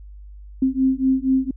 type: beating tone pair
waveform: sine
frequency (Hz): 261.4 / 265.6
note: C4 / C4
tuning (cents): -1 / +26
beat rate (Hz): 4.2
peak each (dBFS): -19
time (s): 0.62-1.51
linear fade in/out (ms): 5
effects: added 50 Hz sine -37 dBFS peak until 1.56 s